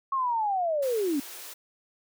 sine linear sweep, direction down, 1100 to 262.9 Hz, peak -24 dBFS, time 0.12-1.2 s, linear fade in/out 5 ms
white high-pass noise, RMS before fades -42 dBFS, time 0.82-1.54 s, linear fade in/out 10 ms, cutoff 310 Hz, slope 96 dB/octave
effects none

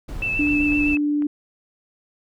brown noise, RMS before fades -31 dBFS, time 0.08-0.96 s, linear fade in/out 10 ms
click train, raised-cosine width 0.5 ms, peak -26 dBFS, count 5, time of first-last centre 0.22-1.223 s, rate 3.99 Hz
sine tone with vibrato, 2637 Hz, E7, in tune, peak -21 dBFS, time 0.22-0.97 s, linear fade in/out 5 ms, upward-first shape sine, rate 7.8 Hz, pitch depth 20 cents each way
sine tone, 294.1 Hz, D4, 3 cents sharp, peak -18 dBFS, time 0.39-1.27 s, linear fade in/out 5 ms
effects none

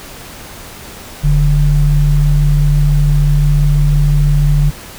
sine tone pair together, 40.06 / 146 Hz, E1 / D3, -49 / -10 cents, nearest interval octave + minor seventh, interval 2239 cents, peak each -10 dBFS, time 1.23-4.71 s, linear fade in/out 20 ms, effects pink hiss -32 dBFS RMS until 4.98 s

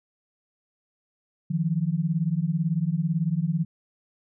sine beating tone pair, 155.56 / 173.56 Hz, D#3 / F3, 0 / -10 cents, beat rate 18 Hz, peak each -25 / -25 dBFS, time 1.5-3.65 s, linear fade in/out 10 ms, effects none

